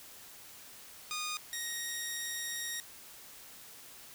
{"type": "tone pair in turn", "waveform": "10% pulse", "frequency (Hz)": [1229, 1875.7], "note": ["D#6", "A#6"], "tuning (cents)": [-22, 10], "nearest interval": "perfect fifth", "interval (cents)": 732, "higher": "second", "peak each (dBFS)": -27, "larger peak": "neither", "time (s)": [[1.11, 1.37], [1.53, 2.8]], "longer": "second", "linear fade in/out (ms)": 0, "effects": ["white hiss -52 dBFS RMS until 4.14 s"]}